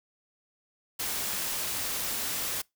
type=noise; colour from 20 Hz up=white; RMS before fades=-32 dBFS; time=0.99-2.62 s; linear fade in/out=10 ms; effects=noise-tail reverb RT60 0.2 s tail -25 dB re dry